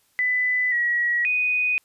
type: tone with pitch steps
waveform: sine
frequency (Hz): 1998 / 1915 / 2488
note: B6 / A#6 / D#7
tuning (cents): +20 / +46 / -1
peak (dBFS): -19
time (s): 0.19-1.78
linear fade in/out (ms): 0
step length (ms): 530
effects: white hiss -64 dBFS RMS until 1.84 s + resampled to 32000 Hz